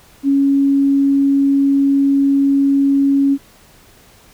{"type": "tone", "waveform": "sine", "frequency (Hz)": 277.2, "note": "C#4", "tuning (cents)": 0, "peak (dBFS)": -10, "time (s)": [0.23, 3.38], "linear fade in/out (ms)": 50, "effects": ["pink hiss -47 dBFS RMS until 4.33 s"]}